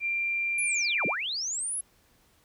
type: tone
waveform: sine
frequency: 2374 Hz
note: D7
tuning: 18 cents sharp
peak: -26 dBFS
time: 0-1.16 s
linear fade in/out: 50 ms
type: linear two-way sweep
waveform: sine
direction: down then up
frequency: 11140 to 130.81 to 11140 Hz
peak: -29 dBFS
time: 0.58-1.81 s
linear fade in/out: 5 ms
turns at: 1.06 s
effects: pink hiss -64 dBFS RMS until 2.44 s